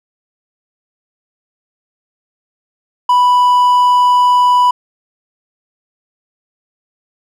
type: tone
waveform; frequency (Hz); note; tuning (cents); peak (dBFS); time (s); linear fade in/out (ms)
triangle; 987.8; B5; 0; -5; 3.09-4.71; 5
effects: none